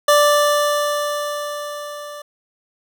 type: tone with level ramp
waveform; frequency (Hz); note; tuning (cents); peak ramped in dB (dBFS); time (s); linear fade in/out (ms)
25% pulse; 587.3; D5; 0; -6 to -28; 0.08-2.22; 5
effects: none